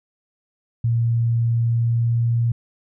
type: tone with pitch glide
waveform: sine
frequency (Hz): 116.54 to 117.35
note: A#2 to A#2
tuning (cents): 0 to +12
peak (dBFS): -16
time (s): 0.84-2.52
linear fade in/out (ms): 5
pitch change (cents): +12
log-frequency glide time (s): 1.61-2.32
effects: none